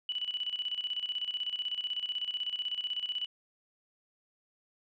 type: tone with tremolo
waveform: sine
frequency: 2960 Hz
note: F#7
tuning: in tune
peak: -30 dBFS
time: 0.09-3.26 s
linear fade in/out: 2 ms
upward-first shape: square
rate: 16 Hz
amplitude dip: 70%
effects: none